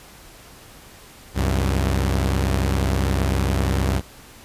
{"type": "tone pair together", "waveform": "sawtooth", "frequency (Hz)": [66.86, 95.1], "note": ["C2", "F#2"], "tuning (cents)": [38, 48], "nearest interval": "tritone", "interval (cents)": 610, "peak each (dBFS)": [-16, -19], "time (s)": [1.34, 4.02], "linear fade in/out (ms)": 50, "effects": ["pink hiss -45 dBFS RMS until 4.44 s", "resampled to 32000 Hz"]}